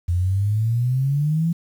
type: exponential sweep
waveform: sine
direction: up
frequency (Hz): 85.2 to 170.5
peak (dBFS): -17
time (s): 0.08-1.53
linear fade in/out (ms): 10
effects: 8-bit